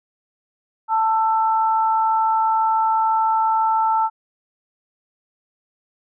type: tone pair together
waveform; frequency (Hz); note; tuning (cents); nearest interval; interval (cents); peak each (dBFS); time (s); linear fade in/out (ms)
sine; 887 / 1329; A5 / E6; +14 / +14; perfect fifth; 700; -16 / -23; 0.88-4.1; 50
effects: none